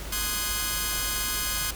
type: chord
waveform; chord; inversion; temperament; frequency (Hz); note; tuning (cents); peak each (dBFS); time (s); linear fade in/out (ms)
5% pulse; Ab dominant seventh; first; equal with one note detuned; 1046.5 / 1244.5 / 1480 / 1651.7; C6 / Eb6 / Gb6 / Ab6; 0 / 0 / 0 / -10; -21; 0.12-1.71; 5
effects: added 50 Hz sine -36 dBFS peak until 1.75 s + pink hiss -39 dBFS RMS until 1.75 s